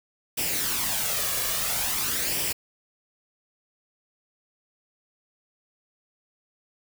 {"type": "noise with flanger", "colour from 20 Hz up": "white", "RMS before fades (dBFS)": -27, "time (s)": [0.37, 2.53], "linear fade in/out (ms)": 10, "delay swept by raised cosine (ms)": [0.37, 1.77], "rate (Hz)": 0.49, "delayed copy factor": 0.55, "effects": []}